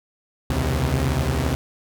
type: tone cluster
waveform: sawtooth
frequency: 66.9 / 78.3 / 126 / 134.8 Hz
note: C2 / D#2 / B2 / C#3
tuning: +39 / +11 / +35 / -48 cents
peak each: -22 / -20 / -22 / -22 dBFS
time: 0.5-1.55 s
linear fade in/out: 0 ms
effects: none